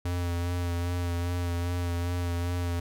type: tone with vibrato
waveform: square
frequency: 87.31 Hz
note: F2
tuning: in tune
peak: -28 dBFS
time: 0.05-2.8 s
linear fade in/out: 5 ms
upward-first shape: sine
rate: 2.5 Hz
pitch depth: 23 cents each way
effects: none